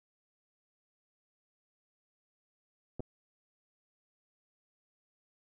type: clicks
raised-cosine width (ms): 2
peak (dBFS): -26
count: 2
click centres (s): 2.996 / 3.004
effects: none